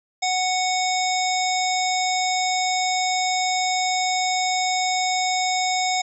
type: harmonic tone with a mistuned harmonic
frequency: 740 Hz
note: F#5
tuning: in tune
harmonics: 1 / 3 / 5 / 7 / 9 / 10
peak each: -22 / -27 / -29 / -30 / -32 / -32 dBFS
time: 0.22-6.02 s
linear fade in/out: 10 ms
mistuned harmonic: 9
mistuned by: +19 cents
effects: none